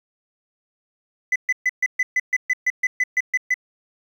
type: tone bursts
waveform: sine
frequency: 2007 Hz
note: B6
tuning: 27 cents sharp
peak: -13 dBFS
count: 14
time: 1.32-3.542 s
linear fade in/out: 5 ms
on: 38 ms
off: 130 ms
effects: tanh soft clip ceiling -15 dBFS + 8-bit